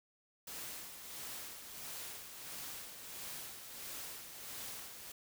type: noise with tremolo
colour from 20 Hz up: white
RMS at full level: -45 dBFS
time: 0.47-5.12 s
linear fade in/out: 5 ms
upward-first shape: sine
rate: 1.5 Hz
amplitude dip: 50%
effects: none